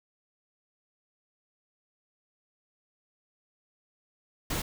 pink noise, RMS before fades -31 dBFS, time 4.5-4.62 s, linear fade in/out 5 ms, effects none

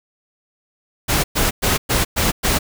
pink noise bursts, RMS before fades -17 dBFS, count 6, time 1.08-2.59 s, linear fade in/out 20 ms, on 160 ms, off 110 ms, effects none

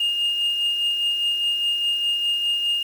sine tone with tremolo, 2834 Hz, F7, 25 cents sharp, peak -16 dBFS, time 0-2.83 s, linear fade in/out 5 ms, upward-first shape triangle, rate 4.9 Hz, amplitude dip 50%, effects tanh soft clip ceiling -16 dBFS + 7-bit

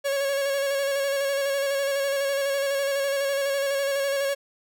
45% pulse tone with vibrato, 554.4 Hz, C#5, in tune, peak -23 dBFS, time 0.04-4.35 s, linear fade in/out 20 ms, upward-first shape square, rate 12 Hz, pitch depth 24 cents each way, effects none

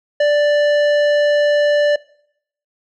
sine tone with tanh clipping, 587.3 Hz, D5, in tune, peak -13 dBFS, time 0.2-1.96 s, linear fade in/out 5 ms, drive 13 dB, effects noise-tail reverb RT60 0.7 s tail -22 dB re dry

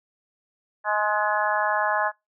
harmonic tone with a mistuned harmonic, 210.1 Hz, G#3, 20 cents sharp, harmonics 3 / 4 / 5 / 6 / 7 / 8, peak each -28 / -26 / -27 / -32 / -30 / -27 dBFS, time 0.84-2.12 s, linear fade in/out 50 ms, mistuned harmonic 8, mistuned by +17 cents, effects noise-tail reverb RT60 0.2 s tail -24 dB re dry

